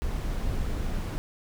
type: noise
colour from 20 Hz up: brown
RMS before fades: -29 dBFS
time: 0.02-1.18 s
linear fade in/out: 0 ms
effects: none